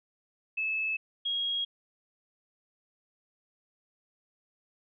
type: tone pair in turn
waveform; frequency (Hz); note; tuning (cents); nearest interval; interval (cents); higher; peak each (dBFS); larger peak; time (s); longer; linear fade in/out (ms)
sine; 2606 / 3283; E7 / G#7; -20 / -21; major third; 399; second; -28; neither; 0.57-0.97 / 1.25-1.65; neither; 10
effects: none